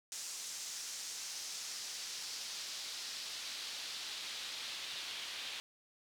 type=noise with band-pass filter sweep; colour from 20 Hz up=pink; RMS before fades=-44 dBFS; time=0.12-5.6 s; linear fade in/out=0 ms; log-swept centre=6600 to 3400 Hz; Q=1.7; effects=none